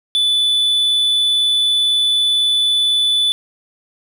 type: tone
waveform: triangle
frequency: 3482 Hz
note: A7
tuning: 19 cents flat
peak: -11 dBFS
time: 0.15-3.32 s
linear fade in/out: 0 ms
effects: none